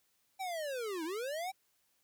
square linear two-way sweep, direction down then up, 784 to 304.9 to 784 Hz, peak -37 dBFS, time 0.39-1.52 s, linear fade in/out 20 ms, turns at 1.04 s, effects white hiss -75 dBFS RMS until 2.03 s

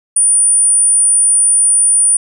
sine tone, 9397 Hz, D9, in tune, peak -7 dBFS, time 0.16-2.17 s, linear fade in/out 5 ms, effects none

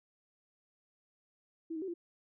sine tone with pitch steps, 327 / 314.6 / 383.1 / 343.4 Hz, E4 / D#4 / G4 / F4, -14 / +19 / -40 / -29 cents, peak -36 dBFS, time 1.7-1.94 s, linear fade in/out 10 ms, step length 60 ms, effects none

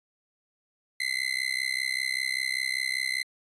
30% pulse tone with amplitude modulation, 2054 Hz, C7, 33 cents flat, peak -20 dBFS, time 1-3.23 s, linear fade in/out 5 ms, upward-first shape sine, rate 65.1 Hz, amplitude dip 100%, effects resampled to 22050 Hz

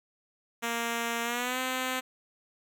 5% pulse tone with pitch glide, 233.1 to 257.2 Hz, A#3 to C4, 0 to -30 cents, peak -18 dBFS, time 0.62-2.01 s, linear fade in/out 20 ms, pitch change +170 cents, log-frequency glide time 1.23-1.59 s, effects none

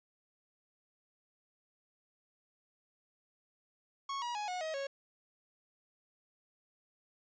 45% pulse tone with pitch steps, 1103 / 960.2 / 835.9 / 727.7 / 633.5 / 551.5 Hz, C#6 / B5 / G#5 / F#5 / D#5 / C#5, -9 / -49 / +11 / -29 / +31 / -9 cents, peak -36 dBFS, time 4.09-4.87 s, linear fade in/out 5 ms, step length 130 ms, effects resampled to 16000 Hz

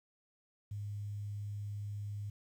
sine tone with quantisation, 102.8 Hz, G#2, 17 cents flat, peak -38 dBFS, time 0.71-2.3 s, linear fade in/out 5 ms, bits 11, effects none

